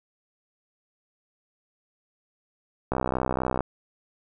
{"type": "click train", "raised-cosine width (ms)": 1, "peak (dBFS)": -11, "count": 45, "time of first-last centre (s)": [2.92, 3.606], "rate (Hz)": 64.1, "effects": []}